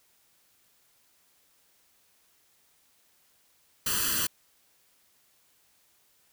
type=noise with comb filter; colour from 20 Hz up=white; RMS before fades=-28 dBFS; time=3.86-4.27 s; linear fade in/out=5 ms; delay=0.67 ms; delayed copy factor=+0.95; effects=white hiss -66 dBFS RMS until 6.32 s